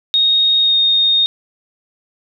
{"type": "tone with pitch glide", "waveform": "sine", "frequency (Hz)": [3729, 3697], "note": ["A#7", "A#7"], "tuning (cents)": [0, -15], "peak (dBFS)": -10, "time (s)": [0.14, 1.26], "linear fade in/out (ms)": 0, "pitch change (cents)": -15, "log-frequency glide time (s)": [0.61, 0.76], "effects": []}